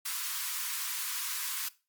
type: high-pass noise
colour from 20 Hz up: white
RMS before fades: -35 dBFS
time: 0.05-1.69 s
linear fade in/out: 10 ms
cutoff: 940 Hz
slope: 96 dB/octave
effects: noise-tail reverb RT60 0.3 s tail -19 dB re dry + Opus 48 kbps